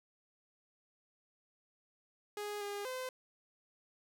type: tone with pitch steps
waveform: sawtooth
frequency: 414.5 / 406.9 / 513 Hz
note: G#4 / G#4 / C5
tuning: -3 / -35 / -34 cents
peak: -35 dBFS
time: 2.37-3.09 s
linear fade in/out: 2 ms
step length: 240 ms
effects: none